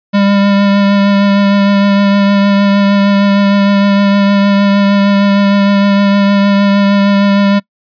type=tone with vibrato; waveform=square; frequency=200 Hz; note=G3; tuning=35 cents sharp; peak=-7 dBFS; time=0.13-7.6 s; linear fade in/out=20 ms; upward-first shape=triangle; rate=6.5 Hz; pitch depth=19 cents each way; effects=noise-tail reverb RT60 0.1 s tail -24 dB re dry + resampled to 11025 Hz